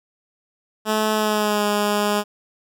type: tone with pitch glide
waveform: 10% pulse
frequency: 215.8 to 207.1 Hz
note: A3 to G#3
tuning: -33 to -5 cents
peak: -10 dBFS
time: 0.85-2.24 s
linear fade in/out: 50 ms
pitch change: -72 cents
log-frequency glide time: 1.13-1.65 s
effects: none